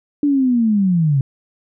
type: linear sweep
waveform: sine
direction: down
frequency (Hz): 294.9 to 130.81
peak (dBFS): -12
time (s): 0.23-1.21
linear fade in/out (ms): 2
effects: none